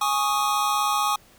square chord, Ab suspended fourth, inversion none, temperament equal, 830.6 / 1108.7 / 1244.5 Hz, Ab5 / Db6 / Eb6, 0 / 0 / 0 cents, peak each -26 dBFS, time 0.01-1.16 s, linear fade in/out 5 ms, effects pink hiss -54 dBFS RMS until 1.38 s

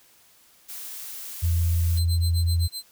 blue noise, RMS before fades -37 dBFS, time 0.68-2 s, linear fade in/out 20 ms
sine tone, 84.2 Hz, E2, 37 cents sharp, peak -19 dBFS, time 1.42-2.68 s, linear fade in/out 20 ms
sawtooth tone with tremolo, 4100 Hz, C8, 36 cents flat, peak -27 dBFS, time 1.97-2.83 s, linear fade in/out 2 ms, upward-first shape sine, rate 7.8 Hz, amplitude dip 100%
effects white hiss -57 dBFS RMS until 2.91 s

